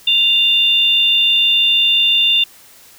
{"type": "tone pair together", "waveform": "sine", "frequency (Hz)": [2794, 3567], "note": ["F7", "A7"], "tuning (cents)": [0, 23], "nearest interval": "major third", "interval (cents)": 423, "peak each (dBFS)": -13, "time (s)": [0.07, 2.44], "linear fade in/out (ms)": 5, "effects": ["white hiss -44 dBFS RMS until 2.98 s"]}